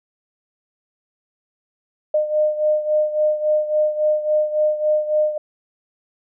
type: beating tone pair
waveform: sine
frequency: 608 / 611.6 Hz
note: D#5 / D#5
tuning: -40 / -30 cents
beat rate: 3.6 Hz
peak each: -17 / -22 dBFS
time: 2.14-5.38 s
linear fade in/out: 5 ms
effects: none